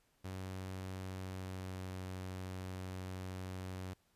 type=tone with pitch glide; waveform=sawtooth; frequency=94 to 92.97 Hz; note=F#2 to F#2; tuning=+28 to +9 cents; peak=-38 dBFS; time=0.24-3.94 s; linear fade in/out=10 ms; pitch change=-19 cents; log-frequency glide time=1.02-2.01 s; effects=pink hiss -75 dBFS RMS until 4.15 s + resampled to 32000 Hz